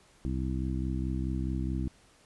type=harmonic tone; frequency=64.7 Hz; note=C2; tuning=19 cents flat; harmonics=1 / 2 / 3 / 4 / 5; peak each=-32 / -35 / -37 / -38 / -39 dBFS; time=0.25-1.88 s; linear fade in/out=0 ms; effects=pink hiss -61 dBFS RMS until 2.25 s + resampled to 24000 Hz